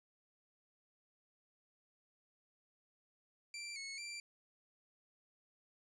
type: tone with pitch steps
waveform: 20% pulse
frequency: 2352 / 2192 / 2355 Hz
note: D7 / C#7 / D7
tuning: +2 / -20 / +4 cents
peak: -39 dBFS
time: 3.54-4.2 s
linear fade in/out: 2 ms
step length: 220 ms
effects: resampled to 22050 Hz